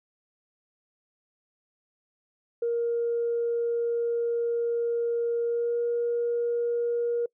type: tone with pitch glide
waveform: sine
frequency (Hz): 469.4 to 473.8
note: A#4 to A#4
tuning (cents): +12 to +28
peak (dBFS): -23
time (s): 2.62-7.26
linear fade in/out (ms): 5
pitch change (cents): +16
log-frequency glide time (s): 5.45-5.78
effects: noise-tail reverb RT60 0.1 s tail -25 dB re dry + tanh soft clip ceiling -19 dBFS